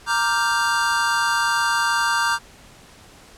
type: chord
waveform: square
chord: G minor seventh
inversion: first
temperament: equal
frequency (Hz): 932.3 / 1174.7 / 1396.9 / 1568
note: Bb5 / D6 / F6 / G6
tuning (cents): 0 / 0 / 0 / 0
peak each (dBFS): -24 / -25 / -27 / -23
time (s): 0.06-2.39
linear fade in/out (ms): 50
effects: pink hiss -47 dBFS RMS until 3.37 s + low-pass 10000 Hz 12 dB/octave